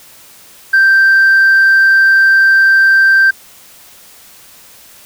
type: tone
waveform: sine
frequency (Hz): 1568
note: G6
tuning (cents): 0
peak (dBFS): -3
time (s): 0.73-3.31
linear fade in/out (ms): 10
effects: tanh soft clip ceiling -3 dBFS + white hiss -40 dBFS RMS until 5.05 s